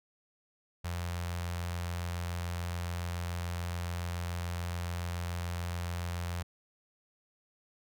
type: tone with notch filter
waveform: sawtooth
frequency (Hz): 87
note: F2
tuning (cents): -6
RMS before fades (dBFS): -36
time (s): 0.84-6.43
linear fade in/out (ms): 10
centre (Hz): 300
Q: 0.59
effects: none